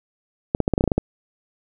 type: clicks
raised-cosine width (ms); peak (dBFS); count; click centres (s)
2; -4; 10; 0.549 / 0.603 / 0.679 / 0.737 / 0.779 / 0.809 / 0.84 / 0.877 / 0.918 / 0.98
effects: none

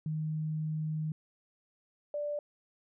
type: tone pair in turn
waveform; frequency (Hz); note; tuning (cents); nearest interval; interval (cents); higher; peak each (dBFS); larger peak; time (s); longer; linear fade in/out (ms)
sine; 155.56 / 587.3; D#3 / D5; 0 / 0; octave + major seventh; 2300; second; -31 / -32; first; 0.06-1.12 / 2.14-2.39; first; 2
effects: none

